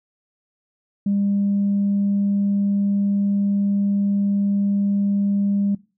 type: tone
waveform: sine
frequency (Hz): 200.6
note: G3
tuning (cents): +40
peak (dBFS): -16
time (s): 1.06-5.75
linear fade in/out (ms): 5
effects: noise-tail reverb RT60 0.3 s tail -21 dB re dry + tanh soft clip ceiling -13 dBFS